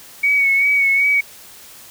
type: tone with vibrato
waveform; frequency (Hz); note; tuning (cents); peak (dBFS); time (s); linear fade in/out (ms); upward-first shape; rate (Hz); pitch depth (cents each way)
sine; 2234; C#7; +13; -12; 0.23-1.21; 10; sine; 2.6; 34
effects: white hiss -41 dBFS RMS until 1.9 s